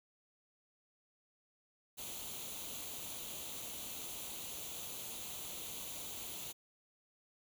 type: noise with comb filter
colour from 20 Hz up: white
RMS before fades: -45 dBFS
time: 1.97-6.53 s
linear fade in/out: 20 ms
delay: 0.29 ms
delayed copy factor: +0.65
effects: none